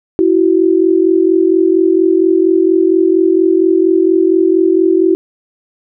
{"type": "tone pair together", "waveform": "sine", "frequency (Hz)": [331.5, 375.8], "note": ["E4", "F#4"], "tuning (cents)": [10, 27], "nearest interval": "major second", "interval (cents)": 217, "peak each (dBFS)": -10, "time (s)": [0.19, 5.15], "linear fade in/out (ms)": 0, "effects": []}